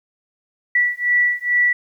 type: beating tone pair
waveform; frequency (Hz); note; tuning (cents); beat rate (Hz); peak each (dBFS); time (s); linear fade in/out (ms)
sine; 1953 / 1955.3; B6 / B6; -20 / -18; 2.3; -18; 0.75-1.73; 5
effects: 9-bit